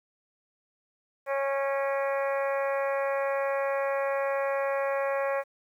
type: harmonic tone with a mistuned harmonic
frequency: 275.3 Hz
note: C#4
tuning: 12 cents flat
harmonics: 2 / 3 / 4 / 5 / 6 / 7 / 8 / 9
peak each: -27 / -36 / -35 / -41 / -39 / -39 / -44 / -44 dBFS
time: 1.26-5.44 s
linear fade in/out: 50 ms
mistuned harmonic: 9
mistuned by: -36 cents
effects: 10-bit